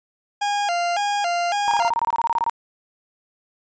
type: tone with vibrato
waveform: 40% pulse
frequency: 754 Hz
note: F#5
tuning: 32 cents sharp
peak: -19 dBFS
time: 0.41-1.9 s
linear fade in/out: 10 ms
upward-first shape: square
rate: 1.8 Hz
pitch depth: 140 cents each way
type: tone bursts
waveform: sine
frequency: 930 Hz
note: A#5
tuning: 4 cents flat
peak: -17 dBFS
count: 15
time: 1.68-2.496 s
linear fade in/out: 0 ms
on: 32 ms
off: 24 ms
effects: resampled to 16000 Hz